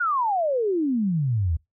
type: exponential sweep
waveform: sine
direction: down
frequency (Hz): 1479 to 75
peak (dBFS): -20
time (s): 0-1.57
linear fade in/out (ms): 10
effects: noise-tail reverb RT60 0.2 s tail -25 dB re dry